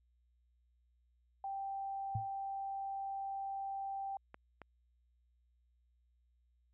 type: tone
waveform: sine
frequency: 784 Hz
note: G5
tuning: in tune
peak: -38 dBFS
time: 1.44-4.17 s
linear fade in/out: 2 ms
type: tone with exponential decay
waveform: sine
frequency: 110 Hz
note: A2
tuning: in tune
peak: -31 dBFS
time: 2.15-2.29 s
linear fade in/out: 5 ms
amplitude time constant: 29 ms
type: clicks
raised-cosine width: 0.5 ms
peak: -34 / -34 dBFS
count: 2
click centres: 4.344 / 4.617 s
effects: added 60 Hz sine -70 dBFS peak until 6.73 s